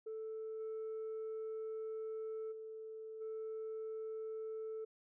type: tone with level steps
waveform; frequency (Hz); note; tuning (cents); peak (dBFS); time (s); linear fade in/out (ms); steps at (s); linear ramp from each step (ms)
sine; 440; A4; 0; -40 / -38 / -45 / -39; 0.06-4.85; 10; 0.59 / 2.51 / 3.2; 20
effects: tanh soft clip ceiling -39 dBFS